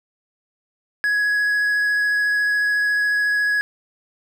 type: tone with vibrato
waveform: triangle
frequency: 1673 Hz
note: G#6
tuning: 12 cents sharp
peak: -15 dBFS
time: 1.04-3.61 s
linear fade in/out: 0 ms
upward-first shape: triangle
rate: 14 Hz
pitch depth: 8 cents each way
effects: none